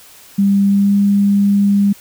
sine tone with pitch glide, 198.8 to 201 Hz, G3 to G3, +25 to +44 cents, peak -9 dBFS, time 0.38-1.93 s, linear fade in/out 10 ms, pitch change +19 cents, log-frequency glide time 0.67-0.93 s, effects white hiss -42 dBFS RMS until 2 s

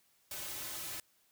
white noise with comb filter, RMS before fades -42 dBFS, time 0.31-1 s, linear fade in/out 2 ms, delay 4.3 ms, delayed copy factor -0.85, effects white hiss -71 dBFS RMS until 1.31 s

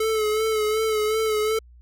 square tone with vibrato, 433.7 Hz, A4, 25 cents flat, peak -21 dBFS, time 0-1.59 s, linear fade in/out 5 ms, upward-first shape sine, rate 2.7 Hz, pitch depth 37 cents each way, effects added 60 Hz sine -46 dBFS peak until 1.81 s

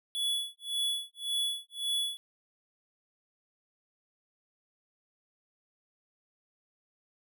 square tone with tremolo, 3407 Hz, G#7, 44 cents sharp, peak -28 dBFS, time 0.15-2.17 s, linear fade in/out 0 ms, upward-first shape sine, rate 1.8 Hz, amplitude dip 100%, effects none

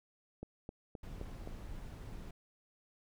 click train, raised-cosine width 2 ms, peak -30 dBFS, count 5, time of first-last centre 0.43-1.474 s, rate 3.83 Hz
brown noise, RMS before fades -46 dBFS, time 1.03-2.31 s, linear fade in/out 5 ms
effects none

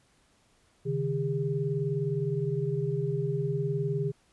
sine tone cluster, 135.7 / 155.3 / 404.1 Hz, C#3 / D#3 / G#4, -36 / -3 / -47 cents, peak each -31 dBFS, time 0.85-4.12 s, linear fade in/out 20 ms, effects pink hiss -66 dBFS RMS until 4.32 s + resampled to 24000 Hz

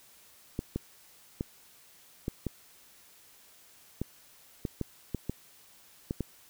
clicks, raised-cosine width 3 ms, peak -18 dBFS, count 12, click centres 0.591 / 0.76 / 1.409 / 2.281 / 2.467 / 4.016 / 4.652 / 4.813 / 5.147 / 5.296 / 6.109 / 6.207 s, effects white hiss -58 dBFS RMS until 6.49 s

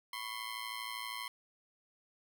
15% pulse ring-modulated tone, 1046 Hz, C6, 1 cent flat, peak -30 dBFS, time 0.13-1.28 s, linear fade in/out 2 ms, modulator 56.3 Hz, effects none

